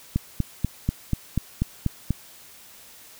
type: click train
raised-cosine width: 5 ms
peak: -9 dBFS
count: 9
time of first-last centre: 0.16-2.106 s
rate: 4.11 Hz
effects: white hiss -48 dBFS RMS until 3.19 s